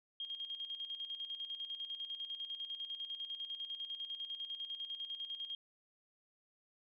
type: tone with tremolo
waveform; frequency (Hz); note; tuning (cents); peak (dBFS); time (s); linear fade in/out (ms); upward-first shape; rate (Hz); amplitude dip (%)
sine; 3230; G#7; -49; -39; 0.2-5.55; 2; square; 10; 60
effects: none